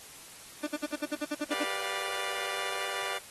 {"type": "tone bursts", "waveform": "30% pulse", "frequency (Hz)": 297.4, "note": "D4", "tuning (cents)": 22, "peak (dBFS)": -27, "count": 11, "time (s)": [0.63, 1.64], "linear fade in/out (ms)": 10, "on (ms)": 40, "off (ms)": 57}
{"type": "chord", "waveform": "10% pulse", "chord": "G dominant seventh", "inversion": "none", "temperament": "just", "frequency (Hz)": [392, 490, 588, 705.6], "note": ["G4", "B4", "D5", "F5"], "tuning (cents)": [0, -14, 2, 18], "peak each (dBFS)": -32, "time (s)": [1.5, 3.19], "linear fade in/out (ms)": 20}
{"effects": ["white hiss -49 dBFS RMS until 3.3 s", "AAC 32 kbps"]}